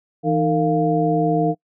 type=tone cluster; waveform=sine; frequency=163.1 / 308.5 / 456.6 / 697 Hz; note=E3 / D#4 / A#4 / F5; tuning=-18 / -15 / -36 / -4 cents; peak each=-21 dBFS; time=0.23-1.55 s; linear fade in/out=50 ms; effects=noise-tail reverb RT60 0.1 s tail -25 dB re dry